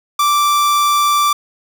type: tone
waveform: 45% pulse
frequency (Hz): 1171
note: D6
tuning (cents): -5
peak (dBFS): -11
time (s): 0.19-1.33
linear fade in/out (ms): 5
effects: none